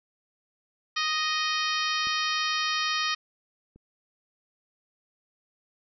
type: harmonic tone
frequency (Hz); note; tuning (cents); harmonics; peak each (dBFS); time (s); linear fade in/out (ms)
622; D#5; -1; 2 / 3 / 4 / 5 / 6 / 7 / 8 / 9; -30 / -32 / -33 / -34 / -35 / -35 / -36 / -37; 0.96-3.15; 10
type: clicks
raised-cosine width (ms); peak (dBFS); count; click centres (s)
3; -33 / -40; 2; 2.071 / 3.76
effects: none